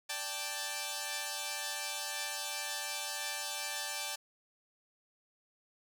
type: chord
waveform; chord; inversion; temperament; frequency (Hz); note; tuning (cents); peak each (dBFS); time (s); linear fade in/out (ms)
5% pulse; D suspended fourth; none; equal; 587.3 / 784 / 880; D5 / G5 / A5; 0 / 0 / 0; -31 / -29 / -28; 0.09-4.16; 10
effects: none